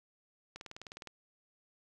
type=click train; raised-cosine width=0.2 ms; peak=-28 dBFS; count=11; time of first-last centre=0.56-1.073 s; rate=19.5 Hz; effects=none